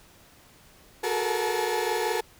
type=tone cluster; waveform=30% pulse; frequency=369 / 427.7 / 449 / 473.9 / 862 Hz; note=F#4 / A4 / A4 / A#4 / A5; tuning=-5 / -49 / +35 / +28 / -36 cents; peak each=-29 dBFS; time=1.03-2.21 s; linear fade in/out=10 ms; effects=pink hiss -55 dBFS RMS until 2.39 s